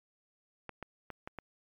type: clicks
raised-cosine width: 0.5 ms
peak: -26 dBFS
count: 5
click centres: 0.693 / 0.827 / 1.103 / 1.275 / 1.387 s
effects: MP3 96 kbps